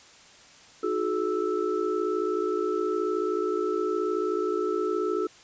sine tone cluster, 313.2 / 367.1 / 426.1 / 1317 Hz, D#4 / F#4 / G#4 / E6, +11 / -14 / +44 / -2 cents, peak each -33 / -28 / -28 / -34 dBFS, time 0.83-5.27 s, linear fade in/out 5 ms, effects white hiss -52 dBFS RMS until 5.43 s + resampled to 16000 Hz

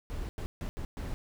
brown noise bursts at uneven times, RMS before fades -36 dBFS, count 5, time 0.1-0.29 / 0.38-0.46 / 0.61-0.69 / 0.77-0.85 / 0.97-1.14 s, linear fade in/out 0 ms, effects none

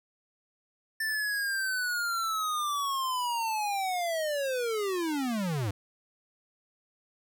square linear sweep, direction down, 1782 to 92.9 Hz, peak -29 dBFS, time 1-5.71 s, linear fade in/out 5 ms, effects none

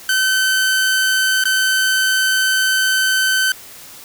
sawtooth tone with dropouts, 1532 Hz, G6, 40 cents flat, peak -10 dBFS, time 0.09-3.52 s, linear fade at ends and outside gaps 2 ms, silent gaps 1.439-1.454 s, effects white hiss -38 dBFS RMS until 4.04 s

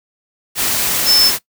sine tone in noise, 5274 Hz, E8, in tune, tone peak -9 dBFS, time 1.05-1.32 s, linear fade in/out 50 ms, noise white, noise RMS -17 dBFS, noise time 0.55-1.39 s, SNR +5 dB, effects noise-tail reverb RT60 0.1 s tail -19 dB re dry

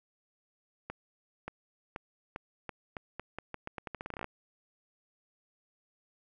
accelerating click train, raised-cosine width 0.5 ms, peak -23 dBFS, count 22, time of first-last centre 0.9-4.244 s, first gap 580 ms, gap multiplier 0.83, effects none

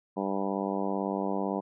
harmonic tone, 97.9 Hz, G2, 2 cents flat, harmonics 2 / 3 / 4 / 5 / 6 / 7 / 8 / 9 / 10, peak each -33 / -35 / -36 / -37 / -38 / -38 / -39 / -40 / -40 dBFS, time 0.16-1.61 s, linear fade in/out 20 ms, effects none

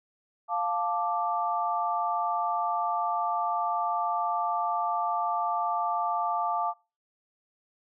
sine chord, D minor, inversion first, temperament equal with one note detuned, 700.5 / 880 / 1174.7 Hz, F5 / A5 / D6, +5 / 0 / 0 cents, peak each -30 dBFS, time 0.48-6.74 s, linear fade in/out 50 ms, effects noise-tail reverb RT60 0.3 s tail -23 dB re dry

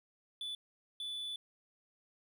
triangle tone bursts at uneven times, 3474 Hz, A7, 23 cents flat, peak -37 dBFS, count 2, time 0.41-0.55 / 1-1.36 s, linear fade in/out 2 ms, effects none

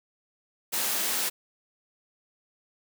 white high-pass noise, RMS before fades -28 dBFS, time 0.72-1.3 s, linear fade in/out 20 ms, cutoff 210 Hz, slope 12 dB/octave, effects none

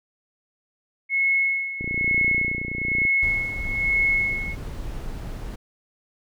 sine tone with tremolo, 2182 Hz, C#7, 28 cents flat, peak -17 dBFS, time 1.09-4.56 s, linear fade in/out 50 ms, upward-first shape sine, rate 1.1 Hz, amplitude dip 75%
click train, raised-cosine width 3 ms, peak -19 dBFS, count 38, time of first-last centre 1.81-3.052 s, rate 29.8 Hz
brown noise, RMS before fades -32 dBFS, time 3.22-5.56 s, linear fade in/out 10 ms
effects none

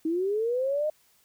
sine linear sweep, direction up, 311.1 to 622.3 Hz, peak -24 dBFS, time 0.05-0.9 s, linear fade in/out 5 ms, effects white hiss -64 dBFS RMS until 1.24 s

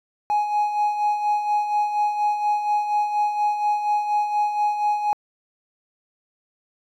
triangle tone with tremolo, 835 Hz, G#5, 9 cents sharp, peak -14 dBFS, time 0.3-5.13 s, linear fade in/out 0 ms, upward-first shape sine, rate 4.2 Hz, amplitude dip 60%, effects tanh soft clip ceiling -12 dBFS

